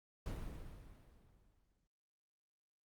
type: noise with exponential decay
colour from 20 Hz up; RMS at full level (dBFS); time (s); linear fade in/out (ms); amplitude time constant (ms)
brown; -41; 0.26-1.87; 1; 350
effects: Opus 48 kbps